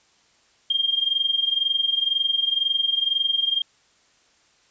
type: tone with amplitude modulation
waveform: sine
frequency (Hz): 3208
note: G7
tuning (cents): +39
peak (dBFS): -16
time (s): 0.7-3.62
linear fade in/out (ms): 5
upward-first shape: sine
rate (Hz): 22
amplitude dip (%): 80
effects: white hiss -60 dBFS RMS until 4.7 s + resampled to 16000 Hz